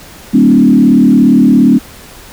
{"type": "tone with frequency modulation", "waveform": "sine", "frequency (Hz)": 245, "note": "B3", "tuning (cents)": -14, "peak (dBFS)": -3, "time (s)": [0.33, 1.79], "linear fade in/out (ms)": 20, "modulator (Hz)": 37.3, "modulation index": 1.4, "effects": ["pink hiss -34 dBFS RMS until 2.32 s"]}